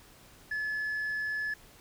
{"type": "tone with tanh clipping", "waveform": "sine", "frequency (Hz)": 1718, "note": "A6", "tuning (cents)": -42, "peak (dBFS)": -31, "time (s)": [0.51, 1.54], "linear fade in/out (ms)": 5, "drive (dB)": 1, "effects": ["pink hiss -56 dBFS RMS until 1.8 s"]}